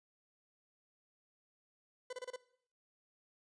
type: tone bursts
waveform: 40% pulse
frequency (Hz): 503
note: B4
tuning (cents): +32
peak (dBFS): -40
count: 5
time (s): 2.1-2.362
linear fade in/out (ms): 5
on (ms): 30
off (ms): 28
effects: noise-tail reverb RT60 0.6 s tail -19 dB re dry + resampled to 22050 Hz